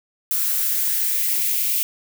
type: noise with high-pass filter sweep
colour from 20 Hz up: violet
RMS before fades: -21 dBFS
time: 0.31-1.83 s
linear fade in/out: 0 ms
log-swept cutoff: 1300 to 2500 Hz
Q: 2.8
effects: none